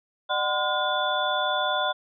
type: tone cluster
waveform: sine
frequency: 604 / 748 / 1023 / 1432 / 3474 Hz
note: D5 / F#5 / C6 / F6 / A7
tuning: +48 / +19 / -39 / +43 / -23 cents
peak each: -29 dBFS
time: 0.29-1.93 s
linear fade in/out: 20 ms
effects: none